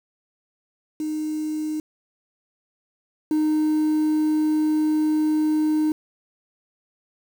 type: tone pair in turn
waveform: sine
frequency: 308 / 308 Hz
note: D#4 / D#4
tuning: -17 / -17 cents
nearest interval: unison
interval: 0 cents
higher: neither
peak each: -23 / -15 dBFS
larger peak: second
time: 1-1.8 / 3.31-5.92 s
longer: second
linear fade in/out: 2 ms
effects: tanh soft clip ceiling -17 dBFS + 7-bit